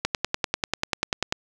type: click train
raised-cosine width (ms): 0.2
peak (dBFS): -5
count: 14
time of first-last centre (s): 0.05-1.325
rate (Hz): 10.2
effects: none